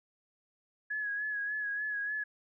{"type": "tone with vibrato", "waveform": "sine", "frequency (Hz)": 1681, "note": "G#6", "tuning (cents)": 20, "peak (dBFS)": -32, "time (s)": [0.9, 2.24], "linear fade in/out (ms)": 10, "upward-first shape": "sine", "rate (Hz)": 3.4, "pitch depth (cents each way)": 39, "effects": []}